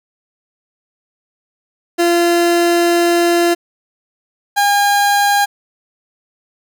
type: tone pair in turn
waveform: 30% pulse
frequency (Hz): 343.8 / 811.1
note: F4 / G#5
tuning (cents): -27 / -41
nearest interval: octave + minor third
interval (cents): 1486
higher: second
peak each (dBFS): -8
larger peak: neither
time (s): 1.98-3.55 / 4.56-5.46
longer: first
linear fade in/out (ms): 20
effects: none